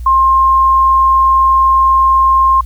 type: tone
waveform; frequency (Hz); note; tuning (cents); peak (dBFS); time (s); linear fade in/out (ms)
sine; 1062; C6; +25; -6; 0.06-2.61; 5
effects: added 60 Hz sine -21 dBFS peak until 2.65 s + white hiss -48 dBFS RMS until 2.65 s